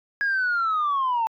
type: linear sweep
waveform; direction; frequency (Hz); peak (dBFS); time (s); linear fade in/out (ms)
sine; down; 1661.2 to 880; -19; 0.21-1.27; 0
effects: tanh soft clip ceiling -18 dBFS